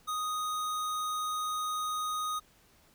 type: tone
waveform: square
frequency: 1244.5 Hz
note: D#6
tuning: in tune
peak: -32 dBFS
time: 0.07-2.4 s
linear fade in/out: 20 ms
effects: pink hiss -63 dBFS RMS until 2.94 s